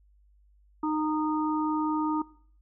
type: harmonic tone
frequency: 308.3 Hz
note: D#4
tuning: 16 cents flat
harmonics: 1 / 3 / 4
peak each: -27 / -32 / -35 dBFS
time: 0.83-2.22 s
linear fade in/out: 5 ms
effects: noise-tail reverb RT60 0.6 s tail -21 dB re dry + added 50 Hz sine -58 dBFS peak until 2.61 s